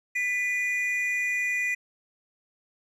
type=tone pair together; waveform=triangle; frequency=1989 / 2439 Hz; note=B6 / D#7; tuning=+12 / -35 cents; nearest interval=major third; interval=353 cents; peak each=-25 / -27 dBFS; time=0.15-1.75 s; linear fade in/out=10 ms; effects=resampled to 32000 Hz